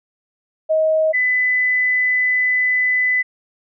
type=tone pair in turn; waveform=sine; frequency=631 / 2003 Hz; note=D#5 / B6; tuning=+24 / +24 cents; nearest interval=octave + minor sixth; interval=2000 cents; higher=second; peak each=-13 / -14 dBFS; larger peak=first; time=0.69-1.13 / 1.13-3.23 s; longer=second; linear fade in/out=20 ms; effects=none